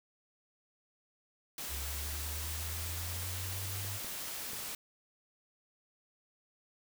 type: noise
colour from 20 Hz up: white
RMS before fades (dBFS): -41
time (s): 1.58-4.75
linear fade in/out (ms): 2
type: exponential sweep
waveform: sine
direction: up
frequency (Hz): 68.5 to 100.7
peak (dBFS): -39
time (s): 1.68-4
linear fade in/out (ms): 50
type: clicks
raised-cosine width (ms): 2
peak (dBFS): -35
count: 3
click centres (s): 3.848 / 4.046 / 4.533
effects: none